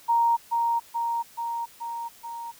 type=tone with echo; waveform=sine; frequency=932.3 Hz; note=A#5; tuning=in tune; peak=-18 dBFS; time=0.08-0.37 s; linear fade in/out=20 ms; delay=430 ms; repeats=5; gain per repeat=-3 dB; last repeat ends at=2.52 s; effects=white hiss -52 dBFS RMS until 2.59 s